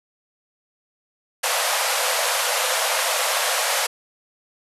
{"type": "band-pass noise", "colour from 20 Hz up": "pink", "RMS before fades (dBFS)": -22, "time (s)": [1.43, 3.87], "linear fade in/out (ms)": 10, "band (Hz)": [490, 13000], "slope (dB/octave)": 96, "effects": []}